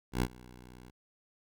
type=tone with ADSR envelope; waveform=10% pulse; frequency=61.74 Hz; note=B1; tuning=in tune; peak=-18 dBFS; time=0.12-0.91 s; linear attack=100 ms; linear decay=57 ms; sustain=-24 dB; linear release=17 ms; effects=none